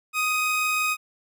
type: tone pair together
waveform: 45% pulse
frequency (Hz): 1244.5 / 2515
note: D#6 / D#7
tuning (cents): 0 / +18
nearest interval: octave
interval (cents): 1218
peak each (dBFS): -26 / -24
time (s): 0.13-0.97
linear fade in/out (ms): 50
effects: none